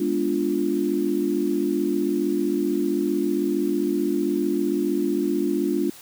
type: chord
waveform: sine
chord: G# diminished seventh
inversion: none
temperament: equal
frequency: 207.7 / 246.9 / 293.7 / 349.2 Hz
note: G#3 / B3 / D4 / F4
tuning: 0 / 0 / 0 / 0 cents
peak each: -28 / -30 / -24 / -24 dBFS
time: 0-5.9 s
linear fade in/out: 5 ms
effects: white hiss -45 dBFS RMS until 6.01 s